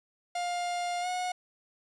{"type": "tone with pitch glide", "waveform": "45% pulse", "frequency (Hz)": [705, 726.9], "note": ["F5", "F#5"], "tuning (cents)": [16, -31], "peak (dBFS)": -30, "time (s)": [0.35, 1.32], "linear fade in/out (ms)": 5, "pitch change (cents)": 53, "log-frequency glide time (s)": [1.01, 1.07], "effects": ["resampled to 22050 Hz", "11-bit"]}